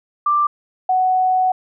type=tone pair in turn; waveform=sine; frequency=1180 / 743.4 Hz; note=D6 / F#5; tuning=+8 / +8 cents; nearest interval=minor sixth; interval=800 cents; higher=first; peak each=-13 dBFS; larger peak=neither; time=0.26-0.47 / 0.89-1.52 s; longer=second; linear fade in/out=5 ms; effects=none